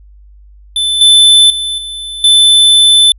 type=tone with level steps; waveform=square; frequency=3520 Hz; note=A7; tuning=in tune; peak=-11 / -3 / -15 / -21 / -4 dBFS; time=0.76-3.12 s; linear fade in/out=2 ms; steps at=1.01 / 1.5 / 1.78 / 2.24 s; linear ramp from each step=2 ms; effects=added 50 Hz sine -36 dBFS peak until 3.18 s + resampled to 32000 Hz